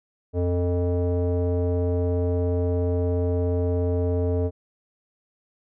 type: tone with low-pass filter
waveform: square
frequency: 88.3 Hz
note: F2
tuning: 20 cents sharp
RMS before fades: -23 dBFS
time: 0.33-4.51 s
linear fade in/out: 50 ms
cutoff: 520 Hz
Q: 6.2
effects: none